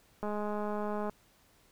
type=click train; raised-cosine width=1 ms; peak=-23 dBFS; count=182; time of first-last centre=0.23-1.096 s; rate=209 Hz; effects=pink hiss -65 dBFS RMS until 1.71 s